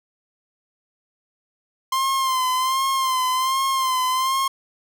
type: tone with vibrato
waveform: 45% pulse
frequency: 1046.5 Hz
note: C6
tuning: in tune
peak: -19 dBFS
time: 1.92-4.48 s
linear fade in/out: 5 ms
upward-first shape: sine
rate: 1.3 Hz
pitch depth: 48 cents each way
effects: none